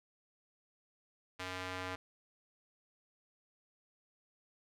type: tone with band-pass filter sweep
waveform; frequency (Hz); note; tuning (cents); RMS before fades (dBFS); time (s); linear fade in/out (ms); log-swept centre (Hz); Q
square; 92.2; F#2; -6; -42; 1.39-1.96; 10; 2400 to 1600; 0.71
effects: none